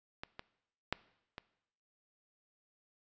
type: clicks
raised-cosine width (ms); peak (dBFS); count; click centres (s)
0.3; -25 / -27 / -15 / -27; 4; 0.235 / 0.394 / 0.926 / 1.381
effects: noise-tail reverb RT60 0.8 s tail -20 dB re dry + resampled to 16000 Hz